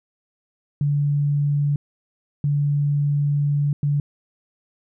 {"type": "tone bursts at uneven times", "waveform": "sine", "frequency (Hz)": 144.5, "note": "D3", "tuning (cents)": -28, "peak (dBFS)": -17, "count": 3, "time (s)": [[0.81, 1.76], [2.44, 3.73], [3.83, 4]], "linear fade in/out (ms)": 2, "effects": []}